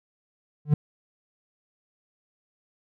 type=tone with exponential growth; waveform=triangle; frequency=148.6 Hz; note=D3; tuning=21 cents sharp; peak=-10 dBFS; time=0.65-0.74 s; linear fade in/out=5 ms; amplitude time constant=19 ms; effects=none